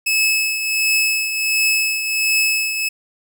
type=tone with tremolo; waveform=sawtooth; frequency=2594 Hz; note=E7; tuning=28 cents flat; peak=-10 dBFS; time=0.06-2.89 s; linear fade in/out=10 ms; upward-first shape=triangle; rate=1.4 Hz; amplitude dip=60%; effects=none